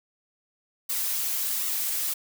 blue noise with flanger, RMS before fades -28 dBFS, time 0.89-2.14 s, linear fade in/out 10 ms, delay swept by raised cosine 1.2 to 7 ms, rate 1.3 Hz, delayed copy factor -0.7, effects none

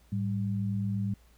sine tone pair together, 107.49 / 196 Hz, A2 / G3, -40 / 0 cents, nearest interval minor seventh, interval 1040 cents, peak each -30 / -31 dBFS, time 0.12-1.14 s, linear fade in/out 5 ms, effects added 58 Hz sine -58 dBFS peak until 1.37 s + pink hiss -65 dBFS RMS until 1.37 s

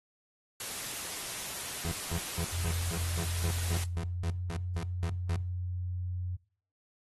white noise, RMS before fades -38 dBFS, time 0.6-3.84 s, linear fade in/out 2 ms
30% pulse tone bursts, 84.1 Hz, E2, 35 cents sharp, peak -30 dBFS, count 14, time 1.85-5.36 s, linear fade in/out 0 ms, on 65 ms, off 200 ms
sine tone with pitch glide, 86.1 to 89.96 Hz, F2 to F#2, -24 to -48 cents, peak -32 dBFS, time 2.52-6.37 s, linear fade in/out 20 ms, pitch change +76 cents, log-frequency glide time 3.48-4.49 s
effects noise-tail reverb RT60 0.5 s tail -21 dB re dry + AAC 32 kbps

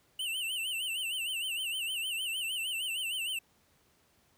square tone with vibrato, 2873 Hz, F7, 48 cents sharp, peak -33 dBFS, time 0.19-3.39 s, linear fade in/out 5 ms, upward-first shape sine, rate 6.5 Hz, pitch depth 140 cents each way, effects pink hiss -68 dBFS RMS until 4.37 s + high-pass 60 Hz 12 dB/octave

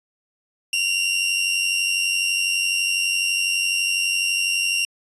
sawtooth tone pair together, 2754 / 2846 Hz, F7 / F7, -25 / +32 cents, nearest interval minor second, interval 57 cents, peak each -17 / -22 dBFS, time 0.73-4.85 s, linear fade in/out 2 ms, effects resampled to 24000 Hz

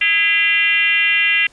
sine tone with frequency modulation, 2390 Hz, D7, 30 cents sharp, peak -12 dBFS, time 0.01-1.47 s, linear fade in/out 5 ms, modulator 370 Hz, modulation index 1.6, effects pink hiss -51 dBFS RMS until 1.52 s + resampled to 22050 Hz

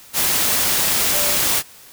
sine tone in noise, 587.3 Hz, D5, in tune, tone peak -28 dBFS, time 1.11-1.38 s, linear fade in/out 50 ms, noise white, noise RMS -18 dBFS, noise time 0.13-1.63 s, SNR -13 dB, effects white hiss -44 dBFS RMS until 1.92 s

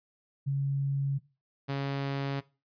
sine / sawtooth tone pair in turn, 138.59 / 138.59 Hz, C#3 / C#3, 0 / 0 cents, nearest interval unison, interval 0 cents, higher neither, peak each -26 dBFS, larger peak neither, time 0.46-1.19 / 1.68-2.41 s, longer neither, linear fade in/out 20 ms, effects noise-tail reverb RT60 0.3 s tail -19 dB re dry + resampled to 11025 Hz

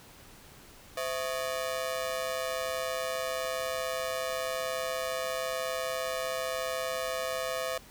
sawtooth ring-modulated tone, 587.3 Hz, D5, in tune, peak -24 dBFS, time 0.97-7.78 s, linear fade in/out 5 ms, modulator 70.5 Hz, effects pink hiss -53 dBFS RMS until 7.9 s

